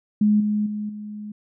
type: tone with level steps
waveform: sine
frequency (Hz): 210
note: G#3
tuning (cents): +19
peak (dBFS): -14 / -19 / -25 / -31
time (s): 0.21-1.32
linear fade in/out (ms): 5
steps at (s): 0.4 / 0.66 / 0.89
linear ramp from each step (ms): 5
effects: none